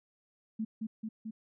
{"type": "tone with echo", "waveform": "sine", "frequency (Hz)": 220, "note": "A3", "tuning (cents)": 0, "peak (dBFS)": -31, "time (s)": [0.59, 0.65], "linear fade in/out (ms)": 10, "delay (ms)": 220, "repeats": 3, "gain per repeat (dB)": -2, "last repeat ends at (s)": 1.31, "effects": []}